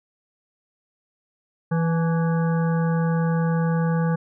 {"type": "harmonic tone with a mistuned harmonic", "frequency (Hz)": 164.81, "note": "E3", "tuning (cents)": 0, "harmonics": [1, 3, 5, 7, 9, 10], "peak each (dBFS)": [-19, -29, -33, -36, -38, -39], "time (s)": [1.71, 4.16], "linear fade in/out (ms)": 10, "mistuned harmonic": 5, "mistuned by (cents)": 52, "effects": []}